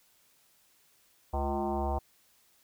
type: tone with frequency modulation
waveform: sine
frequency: 349.2 Hz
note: F4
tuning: in tune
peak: -28 dBFS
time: 1.33-1.99 s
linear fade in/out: 10 ms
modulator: 140 Hz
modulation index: 4.2
effects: white hiss -66 dBFS RMS until 2.63 s